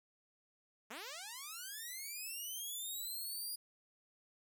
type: linear sweep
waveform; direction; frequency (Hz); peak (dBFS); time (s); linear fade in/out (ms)
5% pulse; up; 196 to 4886; -34; 0.9-3.56; 10
effects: none